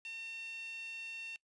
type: tone with high-pass filter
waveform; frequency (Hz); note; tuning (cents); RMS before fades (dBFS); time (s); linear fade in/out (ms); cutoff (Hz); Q
sawtooth; 905; A5; +48; -45; 0.05-1.36; 0; 2700; 8.1
effects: noise-tail reverb RT60 0.1 s tail -22 dB re dry + resampled to 22050 Hz